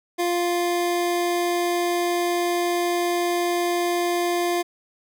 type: tone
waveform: 25% pulse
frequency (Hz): 349.2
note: F4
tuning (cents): 0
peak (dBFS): -17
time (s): 0.18-4.63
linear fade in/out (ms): 20
effects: none